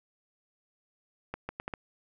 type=accelerating click train; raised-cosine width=0.5 ms; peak=-20 dBFS; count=5; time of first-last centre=1.34-1.738 s; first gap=150 ms; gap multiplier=0.73; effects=none